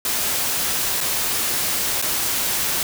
white noise with dropouts, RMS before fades -22 dBFS, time 0.05-2.83 s, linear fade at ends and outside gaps 1 ms, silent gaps 1.005-1.011 / 2.016-2.024 s, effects none

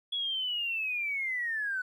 triangle linear sweep, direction down, 3383 to 1477 Hz, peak -26 dBFS, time 0.12-1.82 s, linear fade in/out 10 ms, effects tanh soft clip ceiling -28 dBFS

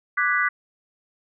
sine chord, G# half-diminished seventh, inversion second, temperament equal, 1174.7 / 1480 / 1661.2 / 1975.5 Hz, D6 / F#6 / G#6 / B6, 0 / 0 / 0 / 0 cents, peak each -25 / -23 / -28 / -23 dBFS, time 0.17-0.49 s, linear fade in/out 10 ms, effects none

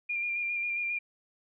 sine tone with vibrato, 2401 Hz, D7, 38 cents sharp, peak -29 dBFS, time 0.09-0.99 s, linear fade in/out 10 ms, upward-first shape square, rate 7.4 Hz, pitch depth 19 cents each way, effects none

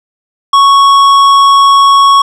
sine tone with tanh clipping, 1108.7 Hz, C#6, in tune, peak -4 dBFS, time 0.53-2.22 s, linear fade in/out 5 ms, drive 12 dB, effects none

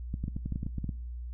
clicks, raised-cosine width 5 ms, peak -21 dBFS, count 12, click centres 0.141 / 0.24 / 0.281 / 0.365 / 0.46 / 0.523 / 0.559 / 0.631 / 0.665 / 0.783 / 0.843 / 0.892 s, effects noise-tail reverb RT60 0.7 s tail -22 dB re dry + added 60 Hz sine -36 dBFS peak until 1.33 s

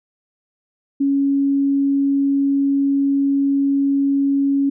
sine tone, 277.7 Hz, C#4, 3 cents sharp, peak -14 dBFS, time 1-4.7 s, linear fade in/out 10 ms, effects none

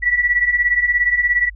sine beating tone pair, 1936 / 1953 Hz, B6 / B6, -35 / -20 cents, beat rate 17 Hz, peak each -19 / -15 dBFS, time 0.02-1.5 s, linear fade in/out 20 ms, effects added 50 Hz sine -34 dBFS peak until 1.55 s

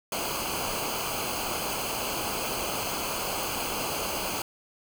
pink noise with comb filter, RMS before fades -31 dBFS, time 0.12-4.42 s, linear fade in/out 2 ms, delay 0.54 ms, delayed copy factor -0.75, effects none

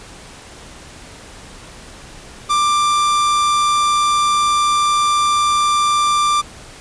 45% pulse tone, 1183 Hz, D6, 12 cents sharp, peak -13 dBFS, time 2.49-6.42 s, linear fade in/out 20 ms, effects pink hiss -38 dBFS RMS until 6.8 s + resampled to 22050 Hz

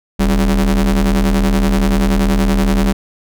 40% pulse ring-modulated tone, 76.5 Hz, D#2, 29 cents flat, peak -7 dBFS, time 0.19-2.93 s, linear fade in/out 10 ms, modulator 120 Hz, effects none

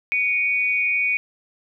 sine tone pair together, 2251 / 2463 Hz, C#7 / D#7, +26 / -18 cents, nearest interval major second, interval 156 cents, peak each -21 dBFS, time 0.12-1.17 s, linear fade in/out 0 ms, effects none

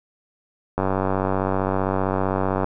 click train, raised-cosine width 1 ms, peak -8 dBFS, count 179, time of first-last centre 0.78-2.644 s, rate 95.5 Hz, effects none

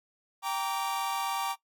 45% pulse chord, G minor, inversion none, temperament equal with one note detuned, 784 / 932.3 / 1157.8 Hz, G5 / Bb5 / D6, 0 / 0 / -25 cents, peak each -34 dBFS, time 0.42-1.56 s, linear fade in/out 50 ms, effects noise-tail reverb RT60 0.1 s tail -17 dB re dry

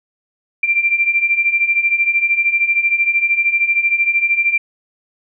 sine beating tone pair, 2355 / 2368 Hz, D7 / D7, +4 / +14 cents, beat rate 13 Hz, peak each -18 / -14 dBFS, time 0.63-4.58 s, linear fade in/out 5 ms, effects none

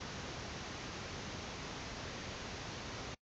pink low-pass noise, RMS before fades -44 dBFS, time 0-3.15 s, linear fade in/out 10 ms, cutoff 6700 Hz, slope 96 dB/octave, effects noise-tail reverb RT60 0.1 s tail -22 dB re dry + high-pass 60 Hz 12 dB/octave

